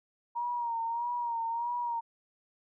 sine tone with vibrato, 940 Hz, A#5, 14 cents sharp, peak -30 dBFS, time 0.35-2.01 s, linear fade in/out 20 ms, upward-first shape sine, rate 1.6 Hz, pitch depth 51 cents each way, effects none

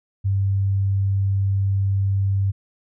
sine tone, 98 Hz, G2, in tune, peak -17 dBFS, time 0.24-2.52 s, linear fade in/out 20 ms, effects none

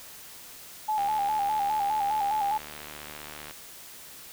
sine tone with vibrato, 830.6 Hz, G#5, in tune, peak -24 dBFS, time 0.88-2.58 s, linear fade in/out 10 ms, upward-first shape square, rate 4.9 Hz, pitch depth 59 cents each way
click train, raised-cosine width 0.3 ms, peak -24 dBFS, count 191, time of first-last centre 0.98-3.51 s, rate 75.1 Hz
effects white hiss -46 dBFS RMS until 4.32 s

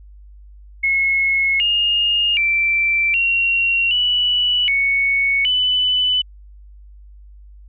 sine tone with pitch steps, 2178 / 2839 / 2342 / 2746 / 2954 / 2218 / 2996 Hz, C#7 / F7 / D7 / F7 / F#7 / C#7 / F#7, -31 / +28 / -5 / -30 / -3 / 0 / +21 cents, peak -14 dBFS, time 0.83-6.22 s, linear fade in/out 10 ms, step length 770 ms, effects added 50 Hz sine -39 dBFS peak until 7.68 s

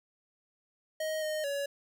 square tone with pitch steps, 627 / 617 / 564 Hz, D#5 / D#5 / C#5, +13 / -15 / +30 cents, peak -32 dBFS, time 1-1.66 s, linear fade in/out 5 ms, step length 220 ms, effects none

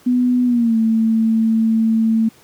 sine tone with pitch glide, 248.1 to 223.6 Hz, B3 to A3, +8 to +28 cents, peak -12 dBFS, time 0.06-2.29 s, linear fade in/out 10 ms, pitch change -180 cents, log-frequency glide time 0.45-0.76 s, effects pink hiss -49 dBFS RMS until 2.43 s + high-pass 100 Hz 12 dB/octave

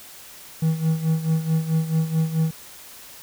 triangle tone with tremolo, 160.4 Hz, E3, 47 cents flat, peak -14 dBFS, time 0.62-2.51 s, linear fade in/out 5 ms, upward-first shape sine, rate 4.6 Hz, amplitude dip 75%, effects white hiss -43 dBFS RMS until 3.22 s

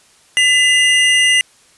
square tone pair together, 2009 / 2824 Hz, B6 / F7, +29 / +19 cents, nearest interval tritone, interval 590 cents, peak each -13 dBFS, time 0.37-1.41 s, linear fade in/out 0 ms, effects white hiss -50 dBFS RMS until 1.77 s + resampled to 24000 Hz

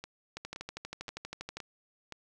two click trains, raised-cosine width 0.2 ms, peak -22 / -24 dBFS, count 16 / 5, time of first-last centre 0.37-1.57 / 0.04-2.123 s, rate 12.5 / 1.92 Hz, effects none

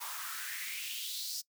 white noise with high-pass filter sweep, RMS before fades -40 dBFS, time 0-1.42 s, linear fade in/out 20 ms, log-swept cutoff 920 to 5300 Hz, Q 4.2, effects noise-tail reverb RT60 0.1 s tail -21 dB re dry

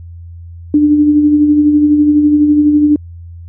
sine tone with tremolo, 296.7 Hz, D4, 18 cents sharp, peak -4 dBFS, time 0.74-2.96 s, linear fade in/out 2 ms, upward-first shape sine, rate 12 Hz, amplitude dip 40%, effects added 85 Hz sine -28 dBFS peak until 3.48 s

